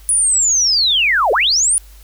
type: linear two-way sweep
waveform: sine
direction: down then up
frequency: 9956 to 392 to 9956 Hz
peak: -11 dBFS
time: 0.09-1.78 s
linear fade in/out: 0 ms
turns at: 1.32 s
effects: added 50 Hz sine -38 dBFS peak until 2.03 s + white hiss -48 dBFS RMS until 2.03 s